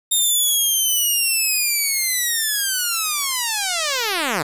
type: linear sweep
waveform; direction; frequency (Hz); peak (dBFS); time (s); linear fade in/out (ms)
5% pulse; down; 3682 to 137.1; -8; 0.11-4.43; 10
effects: resampled to 32000 Hz + 7-bit